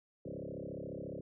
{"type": "tone with frequency modulation", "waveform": "sine", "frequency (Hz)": 340, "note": "F4", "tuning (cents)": -46, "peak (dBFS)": -40, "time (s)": [0.25, 1.21], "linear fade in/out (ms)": 5, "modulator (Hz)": 34.3, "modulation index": 6.7, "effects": []}